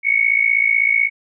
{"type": "tone with amplitude modulation", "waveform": "sine", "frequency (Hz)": 2217, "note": "C#7", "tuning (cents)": 0, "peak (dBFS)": -9, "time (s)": [0.03, 1.1], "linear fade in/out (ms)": 50, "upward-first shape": "sine", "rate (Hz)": 56, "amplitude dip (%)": 85, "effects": []}